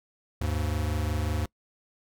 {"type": "tone pair together", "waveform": "square", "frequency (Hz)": [75.96, 101.4], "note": ["D#2", "G#2"], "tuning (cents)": [-41, -41], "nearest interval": "perfect fourth", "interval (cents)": 500, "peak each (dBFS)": [-29, -31], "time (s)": [0.41, 1.46], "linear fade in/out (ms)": 5, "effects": ["noise-tail reverb RT60 0.1 s tail -25 dB re dry"]}